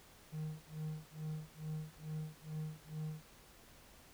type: tone with tremolo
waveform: triangle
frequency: 155.2 Hz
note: D#3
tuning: 4 cents flat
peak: -36 dBFS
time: 0.32-3.22 s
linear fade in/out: 20 ms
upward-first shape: sine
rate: 2.3 Hz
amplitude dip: 100%
effects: pink hiss -61 dBFS RMS until 4.13 s